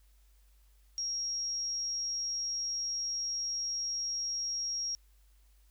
sine tone, 5600 Hz, F8, 4 cents sharp, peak -32 dBFS, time 0.98-4.95 s, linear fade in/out 0 ms, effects added 50 Hz sine -60 dBFS peak until 5.7 s + white hiss -72 dBFS RMS until 5.7 s

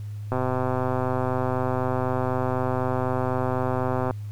click train, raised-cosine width 1 ms, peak -12 dBFS, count 486, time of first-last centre 0.32-4.109 s, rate 128 Hz, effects added 104 Hz sine -31 dBFS peak until 4.31 s + pink hiss -57 dBFS RMS until 4.31 s

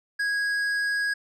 triangle tone with tanh clipping, 1652 Hz, G#6, 10 cents flat, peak -25 dBFS, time 0.19-1.14 s, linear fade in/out 10 ms, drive 13 dB, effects none

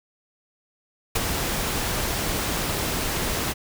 pink noise with ADSR envelope, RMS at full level -20 dBFS, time 1.15-3.54 s, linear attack 9 ms, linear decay 23 ms, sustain -6 dB, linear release 30 ms, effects none

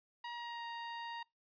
sawtooth tone with pitch glide, 951 to 934.1 Hz, A#5 to A#5, +34 to +3 cents, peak -38 dBFS, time 0.24-1.23 s, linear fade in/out 5 ms, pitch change -31 cents, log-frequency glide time 0.35-0.66 s, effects noise-tail reverb RT60 0.2 s tail -26 dB re dry + resampled to 11025 Hz

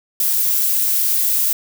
violet noise, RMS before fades -17 dBFS, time 0.2-1.53 s, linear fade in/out 2 ms, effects none

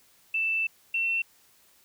sine tone pair in turn, 2654 / 2702 Hz, E7 / E7, +11 / +42 cents, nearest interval unison, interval 31 cents, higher second, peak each -24 dBFS, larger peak neither, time 0.34-0.67 / 0.94-1.22 s, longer first, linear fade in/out 5 ms, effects white hiss -61 dBFS RMS until 1.84 s

